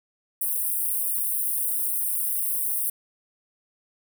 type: high-pass noise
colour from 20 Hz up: white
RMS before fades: -26 dBFS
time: 0.41-2.9 s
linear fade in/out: 5 ms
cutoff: 8800 Hz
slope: 96 dB/octave
effects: none